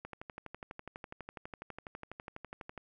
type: click train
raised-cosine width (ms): 0.5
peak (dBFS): -28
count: 34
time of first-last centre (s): 0.05-2.777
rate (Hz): 12.1
effects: none